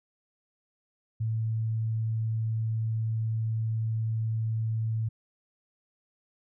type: tone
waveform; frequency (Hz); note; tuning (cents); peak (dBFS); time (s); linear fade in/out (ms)
sine; 111.5; A2; +23; -26; 1.2-5.09; 10
effects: none